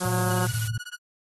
harmonic tone, 181.6 Hz, F#3, 32 cents flat, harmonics 1 / 2 / 3 / 4 / 5 / 6 / 7 / 8 / 9, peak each -30 / -33 / -35 / -36 / -37 / -38 / -38 / -39 / -40 dBFS, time 0-0.47 s, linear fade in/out 20 ms
blue noise, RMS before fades -32 dBFS, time 0-0.68 s, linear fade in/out 5 ms
sine tone with vibrato, 112.7 Hz, A2, 42 cents sharp, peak -25 dBFS, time 0.05-0.78 s, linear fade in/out 5 ms, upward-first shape triangle, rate 2.8 Hz, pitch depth 44 cents each way
sawtooth tone with tremolo, 1458 Hz, F#6, 26 cents flat, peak -30 dBFS, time 0.3-0.97 s, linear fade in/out 5 ms, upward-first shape sine, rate 16 Hz, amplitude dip 100%
effects AAC 32 kbps

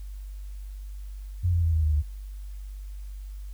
sine tone with pitch steps, 88.8 / 85.58 / 82.47 / 79.48 / 76.59 / 73.81 Hz, F2 / F2 / E2 / D#2 / D#2 / D2, +29 / -35 / +1 / +37 / -27 / +9 cents, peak -20 dBFS, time 1.43-2.024 s, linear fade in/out 20 ms, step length 99 ms, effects added 49 Hz sine -35 dBFS peak until 3.53 s + white hiss -60 dBFS RMS until 3.53 s

